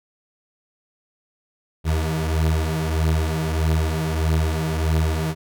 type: beating tone pair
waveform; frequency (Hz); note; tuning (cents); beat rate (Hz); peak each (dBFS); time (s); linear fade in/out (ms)
30% pulse; 78.4 / 80; D#2 / D#2; +14 / +49; 1.6; -21 / -18; 1.84-5.35; 50
effects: none